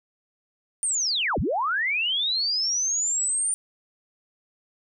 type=linear two-way sweep; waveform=sine; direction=down then up; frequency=9140 to 36.29 to 9140 Hz; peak=-22 dBFS; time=0.83-3.54 s; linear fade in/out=0 ms; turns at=1.39 s; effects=none